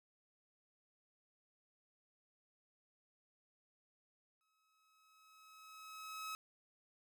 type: tone with exponential growth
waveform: sawtooth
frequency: 1283 Hz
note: E6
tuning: 47 cents flat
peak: -38 dBFS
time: 4.41-6.35 s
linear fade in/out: 0 ms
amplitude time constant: 420 ms
effects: none